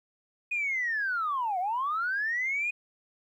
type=linear two-way sweep; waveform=sine; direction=down then up; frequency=2489 to 698.5 to 2489 Hz; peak=-26 dBFS; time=0.51-2.71 s; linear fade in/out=10 ms; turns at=1.59 s; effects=tanh soft clip ceiling -22 dBFS + 11-bit